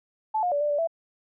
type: tone with pitch steps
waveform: sine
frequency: 869 / 715 / 577 / 591 / 582 / 662 Hz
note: A5 / F5 / D5 / D5 / D5 / E5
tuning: -22 / +41 / -31 / +11 / -16 / +7 cents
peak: -22 dBFS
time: 0.34-0.874 s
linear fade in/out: 10 ms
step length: 89 ms
effects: none